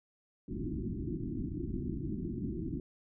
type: low-pass noise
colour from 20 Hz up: white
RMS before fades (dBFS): -37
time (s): 0.48-2.8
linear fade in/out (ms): 2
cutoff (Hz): 360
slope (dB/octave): 96
effects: none